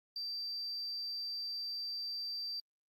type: tone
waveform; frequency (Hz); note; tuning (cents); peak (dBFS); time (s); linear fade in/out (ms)
sine; 4679; D8; -7; -36; 0.16-2.6; 2
effects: tanh soft clip ceiling -34 dBFS + Opus 24 kbps